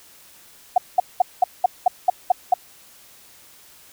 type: tone bursts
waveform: sine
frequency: 732 Hz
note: F#5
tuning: 19 cents flat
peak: -10 dBFS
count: 9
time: 0.76-2.54 s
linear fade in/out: 5 ms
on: 20 ms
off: 200 ms
effects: white hiss -49 dBFS RMS until 3.92 s